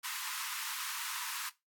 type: high-pass noise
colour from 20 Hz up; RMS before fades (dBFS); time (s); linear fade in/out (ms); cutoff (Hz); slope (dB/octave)
pink; -39; 0.03-1.5; 20; 920; 96
effects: noise-tail reverb RT60 0.2 s tail -17 dB re dry + AAC 64 kbps